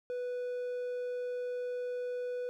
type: tone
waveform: triangle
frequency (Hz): 493.9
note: B4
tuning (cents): 0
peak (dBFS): -32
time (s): 0.1-2.49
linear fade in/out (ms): 0
effects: none